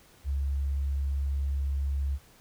sine tone, 69.3 Hz, C#2, in tune, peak -26 dBFS, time 0.24-2.19 s, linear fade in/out 50 ms, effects pink hiss -58 dBFS RMS until 2.4 s

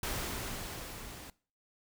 pink noise with level ramp, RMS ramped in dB -35 to -48 dBFS, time 0.03-1.3 s, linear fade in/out 2 ms, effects noise-tail reverb RT60 0.4 s tail -21 dB re dry

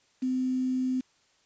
sine tone with quantisation, 256.8 Hz, C4, 32 cents flat, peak -25 dBFS, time 0.22-1.01 s, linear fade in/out 10 ms, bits 8, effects white hiss -66 dBFS RMS until 1.45 s + resampled to 16000 Hz

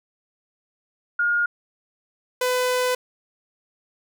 sine / sawtooth tone pair in turn, 1424 / 501.9 Hz, F6 / B4, +33 / +28 cents, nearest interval octave + tritone, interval 1805 cents, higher first, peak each -18 / -16 dBFS, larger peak second, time 1.19-1.46 / 2.41-2.95 s, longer second, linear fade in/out 5 ms, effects none

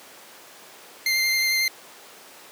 25% pulse tone with vibrato, 2093 Hz, C7, in tune, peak -16 dBFS, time 1.06-1.68 s, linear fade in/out 2 ms, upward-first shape triangle, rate 11 Hz, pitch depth 15 cents each way, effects pink hiss -45 dBFS RMS until 2.51 s + high-pass 400 Hz 12 dB/octave

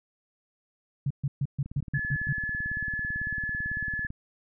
sine tone bursts, 138.9 Hz, C#3, 4 cents sharp, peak -24 dBFS, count 8, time 1.06-2.33 s, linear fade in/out 5 ms, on 45 ms, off 130 ms
click train, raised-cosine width 5 ms, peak -26 dBFS, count 45, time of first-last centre 1.66-4.104 s, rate 18 Hz
sine tone, 1716 Hz, A6, 44 cents flat, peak -29 dBFS, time 1.94-4.07 s, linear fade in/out 5 ms
effects none

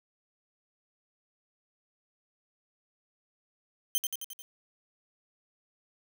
5% pulse tone with echo, 3115 Hz, G7, 12 cents flat, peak -16 dBFS, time 3.95-3.98 s, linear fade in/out 0 ms, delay 88 ms, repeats 5, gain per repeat -4 dB, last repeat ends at 4.42 s, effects 9-bit

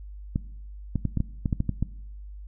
clicks, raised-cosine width 5 ms, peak -12 dBFS, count 10, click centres 0.359 / 0.957 / 1.053 / 1.173 / 1.204 / 1.458 / 1.528 / 1.604 / 1.693 / 1.826 s, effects noise-tail reverb RT60 0.8 s tail -20 dB re dry + added 50 Hz sine -38 dBFS peak until 2.47 s

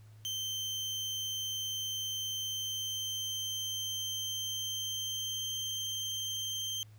30% pulse tone with pitch glide, 3115 to 3144 Hz, G7 to G7, -12 to +4 cents, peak -32 dBFS, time 0.25-6.83 s, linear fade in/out 0 ms, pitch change +16 cents, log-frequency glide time 2.43-5.82 s, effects added 107 Hz sine -52 dBFS peak until 6.98 s + pink hiss -67 dBFS RMS until 6.98 s

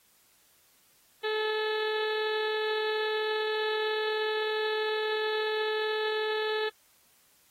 harmonic tone, 431.7 Hz, A4, 33 cents flat, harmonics 1 / 2 / 3 / 4 / 5 / 6 / 7 / 8 / 9 / 10, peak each -29 / -39 / -42 / -36 / -48 / -46 / -46 / -43 / -42 / -49 dBFS, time 1.23-6.7 s, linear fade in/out 20 ms, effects white hiss -64 dBFS RMS until 7.5 s + AAC 48 kbps

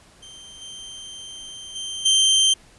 sawtooth tone with level steps, 3136 Hz, G7, in tune, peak -37 / -32 / -25 / -11 dBFS, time 0.22-2.54 s, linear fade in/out 10 ms, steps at 0.61 / 1.75 / 2.05 s, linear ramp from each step 10 ms, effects pink hiss -52 dBFS RMS until 2.78 s + resampled to 24000 Hz

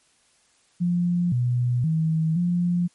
sine tone with pitch steps, 175.3 / 122.8 / 159.9 / 175.4 Hz, F3 / B2 / D#3 / F3, +7 / -9 / +48 / +8 cents, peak -19 dBFS, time 0.8-2.88 s, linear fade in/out 20 ms, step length 520 ms, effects white hiss -62 dBFS RMS until 2.94 s + MP3 48 kbps

